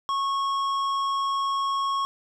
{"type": "tone with tanh clipping", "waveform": "sine", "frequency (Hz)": 1098, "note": "C#6", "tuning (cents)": -17, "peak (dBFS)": -25, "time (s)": [0.09, 2.05], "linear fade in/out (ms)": 0, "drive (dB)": 11, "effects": []}